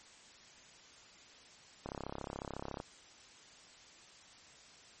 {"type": "click train", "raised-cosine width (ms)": 1, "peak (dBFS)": -26, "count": 33, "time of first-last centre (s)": [1.86, 2.801], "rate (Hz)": 34, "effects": ["white hiss -58 dBFS RMS until 5 s", "MP3 32 kbps"]}